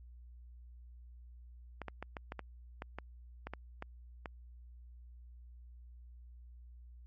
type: clicks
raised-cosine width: 0.5 ms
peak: -26 dBFS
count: 12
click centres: 1.817 / 1.883 / 2.026 / 2.168 / 2.321 / 2.393 / 2.821 / 2.986 / 3.47 / 3.536 / 3.824 / 4.258 s
effects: added 60 Hz sine -51 dBFS peak until 7.06 s + MP3 32 kbps